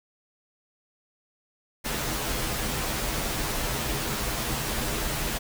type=noise with comb filter; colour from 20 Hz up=pink; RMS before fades=-29 dBFS; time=1.84-5.39 s; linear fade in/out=20 ms; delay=11 ms; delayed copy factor=-0.7; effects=none